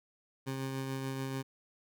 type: tone with tremolo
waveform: 20% pulse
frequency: 133.8 Hz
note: C3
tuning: 39 cents sharp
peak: -29 dBFS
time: 0.46-1.43 s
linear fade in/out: 20 ms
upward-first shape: triangle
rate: 6.9 Hz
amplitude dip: 30%
effects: none